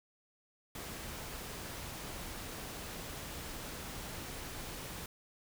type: noise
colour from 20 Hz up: pink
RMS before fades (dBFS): -44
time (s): 0.75-5.06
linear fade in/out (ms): 2
effects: none